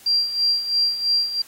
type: tone with tremolo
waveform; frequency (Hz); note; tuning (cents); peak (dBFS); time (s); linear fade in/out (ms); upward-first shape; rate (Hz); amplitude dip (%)
sine; 4743; D8; +16; -15; 0.06-1.42; 5; sine; 3; 70
effects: white hiss -47 dBFS RMS until 1.47 s + AAC 48 kbps